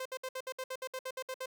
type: tone bursts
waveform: sawtooth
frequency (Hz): 519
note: C5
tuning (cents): -14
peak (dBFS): -33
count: 13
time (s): 0-1.459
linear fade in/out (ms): 5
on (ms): 55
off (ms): 62
effects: none